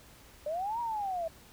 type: linear two-way sweep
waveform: sine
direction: up then down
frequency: 578 to 962 to 640 Hz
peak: -31 dBFS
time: 0.46-1.28 s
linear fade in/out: 5 ms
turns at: 0.8 s
effects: added 60 Hz sine -63 dBFS peak until 1.52 s + pink hiss -56 dBFS RMS until 1.52 s